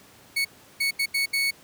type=tone bursts at uneven times; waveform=30% pulse; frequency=2217 Hz; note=C#7; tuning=in tune; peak=-19 dBFS; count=5; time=0.36-0.45 / 0.8-0.91 / 0.99-1.06 / 1.14-1.26 / 1.33-1.51 s; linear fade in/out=10 ms; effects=pink hiss -52 dBFS RMS until 1.63 s + high-pass 100 Hz 12 dB/octave